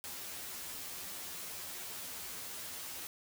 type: noise with comb filter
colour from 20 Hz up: white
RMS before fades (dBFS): -44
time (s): 0.04-3.07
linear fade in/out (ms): 0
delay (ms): 11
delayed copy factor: +0.9
effects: none